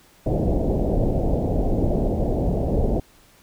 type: low-pass noise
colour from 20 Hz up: pink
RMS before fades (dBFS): -21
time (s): 0.26-3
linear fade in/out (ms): 5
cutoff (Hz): 710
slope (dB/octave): 48
effects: pink hiss -54 dBFS RMS until 3.42 s